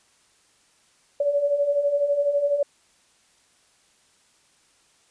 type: beating tone pair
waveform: sine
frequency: 563 / 575 Hz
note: C#5 / D5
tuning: +27 / -37 cents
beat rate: 12 Hz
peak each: -27 / -20 dBFS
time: 1.2-2.63 s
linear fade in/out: 5 ms
effects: white hiss -61 dBFS RMS until 5.1 s + resampled to 22050 Hz